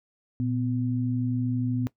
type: tone pair together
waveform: sine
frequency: 118.55 / 251.2 Hz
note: A#2 / B3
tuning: +30 / +30 cents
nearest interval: octave + minor second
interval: 1300 cents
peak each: -27 dBFS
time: 0.4-1.87 s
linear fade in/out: 0 ms
effects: noise-tail reverb RT60 0.1 s tail -18 dB re dry